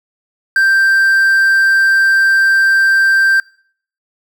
triangle tone with quantisation, 1572 Hz, G6, 4 cents sharp, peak -6 dBFS, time 0.56-3.4 s, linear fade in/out 2 ms, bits 6, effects noise-tail reverb RT60 0.6 s tail -26 dB re dry

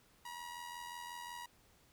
sawtooth tone with amplitude modulation, 960 Hz, B5, 49 cents flat, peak -39 dBFS, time 0.25-1.46 s, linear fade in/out 5 ms, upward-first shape sine, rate 85.5 Hz, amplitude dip 55%, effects pink hiss -68 dBFS RMS until 1.92 s

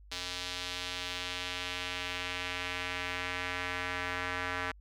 square tone with band-pass filter sweep, 89.9 Hz, F#2, 49 cents flat, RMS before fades -37 dBFS, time 0.11-4.72 s, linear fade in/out 10 ms, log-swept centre 4100 to 1700 Hz, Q 1.6, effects added 50 Hz sine -52 dBFS peak until 4.8 s

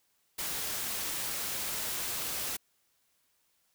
white noise, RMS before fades -35 dBFS, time 0.38-2.57 s, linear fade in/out 10 ms, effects white hiss -73 dBFS RMS until 3.74 s

